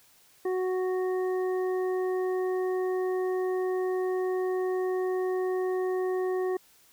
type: harmonic tone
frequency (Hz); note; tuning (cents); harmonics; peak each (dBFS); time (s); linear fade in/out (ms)
370; F#4; 0; 1 / 2 / 3 / 5; -26 / -38 / -42 / -44; 0.45-6.57; 5
effects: white hiss -60 dBFS RMS until 6.92 s